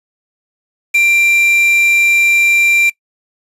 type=tone with quantisation; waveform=triangle; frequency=2366 Hz; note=D7; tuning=12 cents sharp; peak=-6 dBFS; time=0.94-2.9 s; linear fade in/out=10 ms; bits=4; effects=noise-tail reverb RT60 0.1 s tail -22 dB re dry + resampled to 32000 Hz